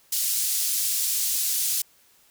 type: band-pass noise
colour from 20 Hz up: white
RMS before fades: -25 dBFS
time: 0.12-1.82 s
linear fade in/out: 5 ms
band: 4800 to 16000 Hz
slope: 12 dB/octave
effects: white hiss -59 dBFS RMS until 2.3 s